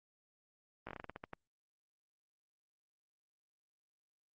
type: slowing click train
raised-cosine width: 0.5 ms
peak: -29 dBFS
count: 11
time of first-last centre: 0.87-1.334 s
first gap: 17 ms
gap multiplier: 1.21
effects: Opus 24 kbps